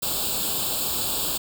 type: noise with comb filter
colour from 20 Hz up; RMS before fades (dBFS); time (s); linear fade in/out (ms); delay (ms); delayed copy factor
white; -26; 0.02-1.38; 10; 0.25; +0.95
effects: none